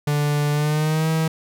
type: tone with pitch glide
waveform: 45% pulse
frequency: 146.83 to 160.12 Hz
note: D3 to D#3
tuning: 0 to +50 cents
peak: -18 dBFS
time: 0.07-1.28 s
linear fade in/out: 5 ms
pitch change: +150 cents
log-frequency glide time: 0.52-1.09 s
effects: none

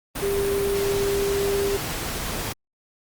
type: tone in noise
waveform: sine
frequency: 398.6 Hz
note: G4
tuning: 29 cents sharp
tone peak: -21 dBFS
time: 0.22-1.77 s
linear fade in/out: 10 ms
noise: pink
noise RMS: -29 dBFS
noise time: 0.15-2.53 s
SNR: +5 dB
effects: Opus 32 kbps

